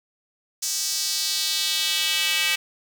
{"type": "tone with high-pass filter sweep", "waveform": "square", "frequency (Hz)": 175.1, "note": "F3", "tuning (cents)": 5, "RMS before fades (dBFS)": -24, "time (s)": [0.62, 2.56], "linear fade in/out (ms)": 10, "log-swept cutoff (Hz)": [6000, 2500], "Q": 2.3, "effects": []}